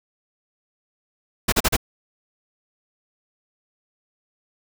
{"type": "noise bursts", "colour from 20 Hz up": "pink", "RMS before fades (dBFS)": -18, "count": 4, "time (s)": [1.48, 1.767], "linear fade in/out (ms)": 10, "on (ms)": 44, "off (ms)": 37, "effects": []}